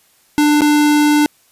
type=tone with dropouts; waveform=square; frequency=296.9 Hz; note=D4; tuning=19 cents sharp; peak=-10 dBFS; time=0.38-1.26 s; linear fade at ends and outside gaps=0 ms; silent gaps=0.608-0.618 s; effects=white hiss -54 dBFS RMS until 1.51 s + resampled to 32000 Hz